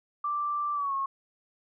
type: tone with pitch glide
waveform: sine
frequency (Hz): 1174.7 to 1089.7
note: D6 to C#6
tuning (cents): 0 to -30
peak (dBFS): -27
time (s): 0.24-1.06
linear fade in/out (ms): 5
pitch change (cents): -130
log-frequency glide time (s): 0.74-0.94
effects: none